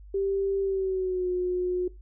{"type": "tone with pitch glide", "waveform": "sine", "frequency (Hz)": [392, 361.5], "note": ["G4", "F#4"], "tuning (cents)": [0, -40], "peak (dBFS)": -24, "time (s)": [0.14, 1.88], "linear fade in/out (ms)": 5, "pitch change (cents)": -140, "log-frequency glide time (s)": [0.61, 1.29], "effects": ["noise-tail reverb RT60 0.2 s tail -18 dB re dry", "added 50 Hz sine -44 dBFS peak until 2.01 s"]}